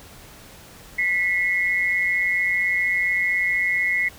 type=tone pair together; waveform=sine; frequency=1975.7 / 2160 Hz; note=B6 / C#7; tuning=0 / -45 cents; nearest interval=major second; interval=155 cents; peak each=-21 / -22 dBFS; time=0.98-4.09 s; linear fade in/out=10 ms; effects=pink hiss -45 dBFS RMS until 4.18 s